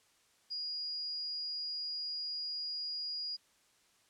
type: tone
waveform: sine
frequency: 4872 Hz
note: D#8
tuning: 37 cents flat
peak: -36 dBFS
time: 0.5-3.37 s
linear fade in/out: 20 ms
effects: white hiss -69 dBFS RMS until 4.09 s + low-pass 9000 Hz 12 dB/octave